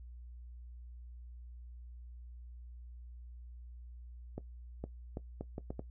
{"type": "accelerating click train", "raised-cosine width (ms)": 2, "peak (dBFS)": -26, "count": 7, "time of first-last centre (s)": [4.38, 5.794], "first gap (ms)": 460, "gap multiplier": 0.72, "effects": ["noise-tail reverb RT60 0.1 s tail -17 dB re dry", "added 60 Hz sine -47 dBFS peak until 5.9 s"]}